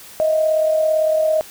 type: tone pair together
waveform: sine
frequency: 627 / 664.8 Hz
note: D#5 / E5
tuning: +13 / +15 cents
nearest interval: minor second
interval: 102 cents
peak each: -14 / -25 dBFS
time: 0.2-1.41 s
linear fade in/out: 0 ms
effects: white hiss -40 dBFS RMS until 1.5 s